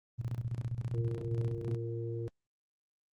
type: tone with tremolo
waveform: sine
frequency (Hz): 118.2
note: A#2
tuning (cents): +24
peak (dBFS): -31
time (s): 0.18-1.77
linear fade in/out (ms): 20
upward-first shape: square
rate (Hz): 15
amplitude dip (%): 75
type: harmonic tone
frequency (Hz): 115.7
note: A#2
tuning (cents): -13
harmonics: 1 / 3 / 4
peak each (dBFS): -36 / -41 / -42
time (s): 0.94-2.28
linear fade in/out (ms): 0
effects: Opus 24 kbps